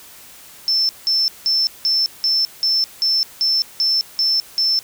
sine tone bursts, 5320 Hz, E8, 15 cents sharp, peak -14 dBFS, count 11, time 0.68-4.79 s, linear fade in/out 0 ms, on 210 ms, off 180 ms, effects white hiss -42 dBFS RMS until 4.83 s

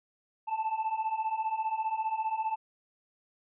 triangle beating tone pair, 869 / 884 Hz, A5 / A5, -22 / +8 cents, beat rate 15 Hz, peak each -32 / -29 dBFS, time 0.47-2.56 s, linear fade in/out 20 ms, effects resampled to 8000 Hz

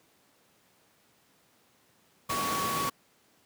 sine tone in noise, 1123 Hz, C#6, 22 cents sharp, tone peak -30 dBFS, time 2.29-2.9 s, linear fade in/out 10 ms, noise pink, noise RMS -32 dBFS, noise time 2.29-2.9 s, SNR -1 dB, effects pink hiss -65 dBFS RMS until 3.45 s + high-pass 150 Hz 12 dB/octave

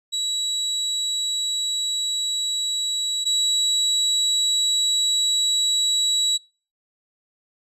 35% pulse tone pair in turn, 3900 / 3900 Hz, B7 / B7, -23 / -23 cents, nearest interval unison, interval 0 cents, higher neither, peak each -20 / -16 dBFS, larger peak second, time 0.12-3.25 / 3.25-6.38 s, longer neither, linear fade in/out 20 ms, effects noise-tail reverb RT60 0.4 s tail -26 dB re dry + resampled to 32000 Hz

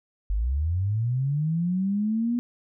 sine linear sweep, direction up, 45.92 to 244.2 Hz, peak -22 dBFS, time 0.3-2.39 s, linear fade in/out 0 ms, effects none

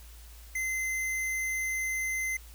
square tone, 2065 Hz, C7, 23 cents flat, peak -30 dBFS, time 0.55-2.37 s, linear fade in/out 5 ms, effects added 57 Hz sine -47 dBFS peak until 2.54 s + white hiss -55 dBFS RMS until 2.54 s

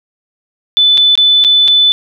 sine tone with dropouts, 3500 Hz, A7, 10 cents flat, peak -5 dBFS, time 0.77-1.92 s, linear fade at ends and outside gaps 0 ms, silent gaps 0.974-0.978 / 1.154-1.176 / 1.44-1.447 / 1.678-1.682 s, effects none

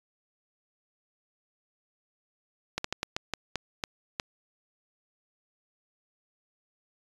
slowing click train, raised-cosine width 0.2 ms, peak -12 dBFS, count 9, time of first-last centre 2.78-4.198 s, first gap 64 ms, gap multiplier 1.28, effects resampled to 24000 Hz

